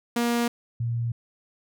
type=tone pair in turn; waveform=sawtooth / sine; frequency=237 / 117.41 Hz; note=A#3 / A#2; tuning=+29 / +13 cents; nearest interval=octave; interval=1216 cents; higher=first; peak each=-18 / -24 dBFS; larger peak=first; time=0.16-0.48 / 0.8-1.12 s; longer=neither; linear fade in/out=5 ms; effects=none